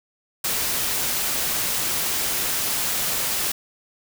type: noise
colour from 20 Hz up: white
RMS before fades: -24 dBFS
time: 0.44-3.52 s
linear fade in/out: 5 ms
effects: none